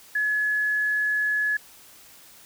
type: tone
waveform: sine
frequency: 1700 Hz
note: G#6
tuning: 40 cents sharp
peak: -21 dBFS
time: 0.15-1.57 s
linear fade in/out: 5 ms
effects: white hiss -50 dBFS RMS until 2.45 s